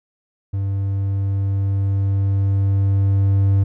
triangle tone with level ramp, 98.2 Hz, G2, 4 cents sharp, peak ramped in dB -17 to -10 dBFS, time 0.53-3.64 s, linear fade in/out 10 ms, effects none

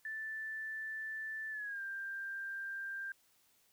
sine tone with pitch glide, 1760 to 1586.2 Hz, A6 to G6, 0 to +20 cents, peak -39 dBFS, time 0.05-3.12 s, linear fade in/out 2 ms, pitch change -180 cents, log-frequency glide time 1.5-1.81 s, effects white hiss -71 dBFS RMS until 3.72 s

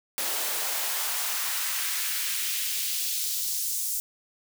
white noise with high-pass filter sweep, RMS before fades -29 dBFS, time 0.18-4 s, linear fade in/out 0 ms, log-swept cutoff 390 to 7200 Hz, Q 1.1, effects none

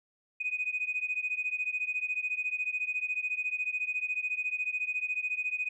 sine beating tone pair, 2489 / 2503 Hz, D#7 / D#7, 0 / +10 cents, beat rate 14 Hz, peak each -32 / -33 dBFS, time 0.4-5.69 s, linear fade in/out 10 ms, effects tanh soft clip ceiling -22 dBFS

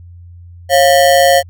square ring-modulated tone, 622.3 Hz, D#5, in tune, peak -4 dBFS, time 0.69-1.43 s, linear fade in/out 50 ms, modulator 76.7 Hz, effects added 87 Hz sine -33 dBFS peak until 1.49 s

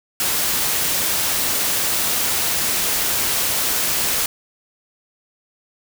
white noise, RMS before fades -20 dBFS, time 0.2-4.26 s, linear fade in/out 2 ms, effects none

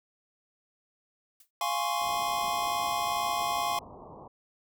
blue noise with exponential decay, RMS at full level -50 dBFS, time 1.4-1.51 s, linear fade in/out 5 ms, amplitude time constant 22 ms
square chord, Db major seventh, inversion first, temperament equal, 698.5 / 830.6 / 1046.5 / 1108.7 Hz, F5 / Ab5 / C6 / Db6, 0 / 0 / 0 / 0 cents, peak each -34 dBFS, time 1.61-3.79 s, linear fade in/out 2 ms
white low-pass noise, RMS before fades -47 dBFS, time 2.01-4.28 s, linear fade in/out 5 ms, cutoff 1100 Hz, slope 96 dB/octave
effects none

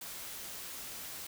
white noise, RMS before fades -44 dBFS, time 0.01-1.27 s, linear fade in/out 5 ms, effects none

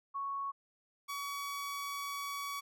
sine / sawtooth tone pair in turn, 1108.7 / 1131.3 Hz, C#6 / C#6, 0 / +35 cents, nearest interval unison, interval 35 cents, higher second, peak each -35 / -34 dBFS, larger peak second, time 0.14-0.52 / 1.08-2.61 s, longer second, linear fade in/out 20 ms, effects none

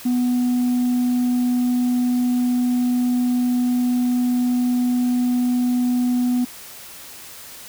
sine tone, 246.9 Hz, B3, in tune, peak -14 dBFS, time 0.05-6.45 s, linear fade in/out 10 ms, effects tanh soft clip ceiling -15 dBFS + white hiss -39 dBFS RMS until 7.68 s

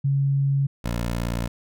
sine / 15% pulse tone pair in turn, 138.59 / 58.4 Hz, C#3 / A#1, 0 / +4 cents, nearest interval octave + minor third, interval 1496 cents, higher first, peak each -18 dBFS, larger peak neither, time 0.04-0.67 / 0.84-1.48 s, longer second, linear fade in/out 10 ms, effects none

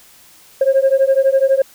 sine beating tone pair, 532 / 544 Hz, C5 / C#5, +29 / -33 cents, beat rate 12 Hz, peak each -12 dBFS, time 0.61-1.62 s, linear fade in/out 5 ms, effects tanh soft clip ceiling -6 dBFS + white hiss -46 dBFS RMS until 1.74 s

